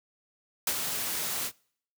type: noise with ADSR envelope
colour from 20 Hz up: white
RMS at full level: -26 dBFS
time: 0.67-1.52 s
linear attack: 3 ms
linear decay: 58 ms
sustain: -6 dB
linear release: 65 ms
effects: noise-tail reverb RT60 0.6 s tail -26 dB re dry + high-pass 80 Hz 12 dB/octave

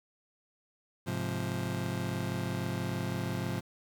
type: chord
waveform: 30% pulse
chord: F minor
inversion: first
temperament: just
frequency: 104.77 / 130.96 / 174.61 Hz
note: Ab2 / C3 / F3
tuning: +16 / +2 / 0 cents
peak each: -34 dBFS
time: 1.06-3.61 s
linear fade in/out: 20 ms
effects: 9-bit

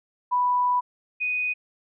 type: tone pair in turn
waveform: sine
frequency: 987.8 / 2489 Hz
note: B5 / D#7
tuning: 0 / 0 cents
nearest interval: octave + major third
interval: 1600 cents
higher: second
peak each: -19 / -23 dBFS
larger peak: first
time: 0.31-0.81 / 1.2-1.54 s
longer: first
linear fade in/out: 20 ms
effects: none

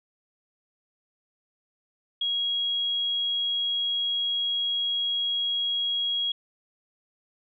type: tone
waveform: sine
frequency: 3300 Hz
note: G#7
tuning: 12 cents flat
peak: -24 dBFS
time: 2.21-6.32 s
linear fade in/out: 5 ms
effects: none

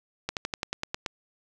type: slowing click train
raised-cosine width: 0.2 ms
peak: -12 dBFS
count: 9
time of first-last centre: 0.29-1.062 s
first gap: 78 ms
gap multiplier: 1.06
effects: none

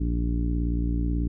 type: harmonic tone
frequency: 58.27 Hz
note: A#1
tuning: in tune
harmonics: 1 / 2 / 3 / 4 / 5 / 6 / 7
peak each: -24 / -33 / -32 / -38 / -31 / -45 / -46 dBFS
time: 0-1.28 s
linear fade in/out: 10 ms
effects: none

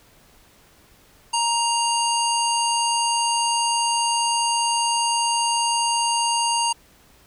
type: harmonic tone with a mistuned harmonic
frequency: 935 Hz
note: A#5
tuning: 5 cents sharp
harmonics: 1 / 3 / 5 / 7 / 9 / 10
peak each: -21 / -26 / -28 / -29 / -31 / -31 dBFS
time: 1.33-6.73 s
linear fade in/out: 10 ms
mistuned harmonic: 7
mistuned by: -19 cents
effects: pink hiss -54 dBFS RMS until 7.26 s

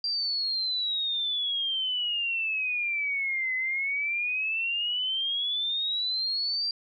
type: exponential two-way sweep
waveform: sine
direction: down then up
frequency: 4748 to 2024 to 4748 Hz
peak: -26 dBFS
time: 0.04-6.71 s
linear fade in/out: 2 ms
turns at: 3.55 s
effects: none

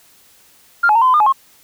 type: tone with pitch steps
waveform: sine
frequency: 1397 / 849 / 917 / 1027 / 1018 / 1211 / 848 / 1077 Hz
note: F6 / G#5 / A#5 / C6 / C6 / D#6 / G#5 / C6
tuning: 0 / +38 / -29 / -33 / -48 / -47 / +36 / +50 cents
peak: -8 dBFS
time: 0.83-1.326 s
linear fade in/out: 10 ms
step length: 62 ms
effects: tanh soft clip ceiling -4 dBFS + white hiss -50 dBFS RMS until 1.63 s

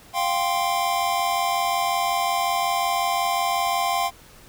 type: chord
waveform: square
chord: F suspended second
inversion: none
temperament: equal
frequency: 698.5 / 784 / 1046.5 Hz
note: F5 / G5 / C6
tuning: 0 / 0 / 0 cents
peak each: -26 dBFS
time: 0.13-4.11 s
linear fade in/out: 50 ms
effects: pink hiss -49 dBFS RMS until 4.48 s

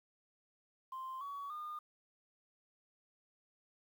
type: tone with pitch steps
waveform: sine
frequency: 1046.5 / 1128.1 / 1216.1 Hz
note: C6 / C#6 / D#6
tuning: 0 / +30 / -40 cents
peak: -40 dBFS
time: 0.92-1.79 s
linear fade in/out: 5 ms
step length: 290 ms
effects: tanh soft clip ceiling -38 dBFS + 11-bit

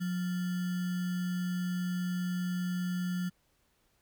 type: tone with sample-and-hold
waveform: sine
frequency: 180 Hz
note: F#3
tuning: 47 cents flat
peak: -30 dBFS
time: 0-3.3 s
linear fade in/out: 20 ms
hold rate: 1575 Hz
effects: pink hiss -72 dBFS RMS until 4.01 s

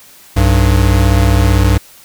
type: tone pair together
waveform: square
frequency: 62.47 / 98 Hz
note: B1 / G2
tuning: +20 / 0 cents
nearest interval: minor sixth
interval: 780 cents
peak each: -11 dBFS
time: 0.36-1.78 s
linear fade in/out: 10 ms
effects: white hiss -41 dBFS RMS until 2.04 s

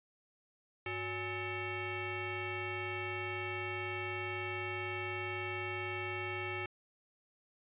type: tone with frequency modulation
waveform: sine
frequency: 1300 Hz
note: E6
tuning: 24 cents flat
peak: -36 dBFS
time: 0.86-6.66 s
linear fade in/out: 2 ms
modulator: 467 Hz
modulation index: 3.1
effects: resampled to 8000 Hz

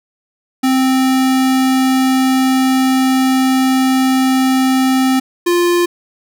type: tone pair in turn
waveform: square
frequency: 261.6 / 349.2 Hz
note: C4 / F4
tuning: 0 / 0 cents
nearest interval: perfect fourth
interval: 500 cents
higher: second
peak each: -11 dBFS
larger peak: neither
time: 0.63-5.2 / 5.46-5.86 s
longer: first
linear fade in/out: 10 ms
effects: none

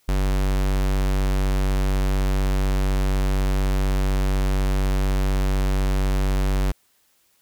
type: tone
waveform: square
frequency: 47.93 Hz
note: G1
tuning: 38 cents flat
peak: -19 dBFS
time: 0.08-6.72 s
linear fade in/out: 10 ms
effects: white hiss -63 dBFS RMS until 7.41 s

